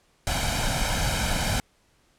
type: noise with comb filter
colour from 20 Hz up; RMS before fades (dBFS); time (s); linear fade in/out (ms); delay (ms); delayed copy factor
pink; -25; 0.27-1.6; 0; 1.3; +0.7
effects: pink hiss -64 dBFS RMS until 2.18 s + low-pass 10000 Hz 12 dB/octave